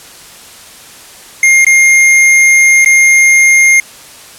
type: tone with dropouts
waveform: square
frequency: 2124 Hz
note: C7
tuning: 25 cents sharp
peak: -4 dBFS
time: 1.43-3.8 s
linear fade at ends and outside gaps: 2 ms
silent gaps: 1.647-1.666 / 2.847-2.859 s
effects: white hiss -34 dBFS RMS until 4.38 s + low-pass 11000 Hz 12 dB/octave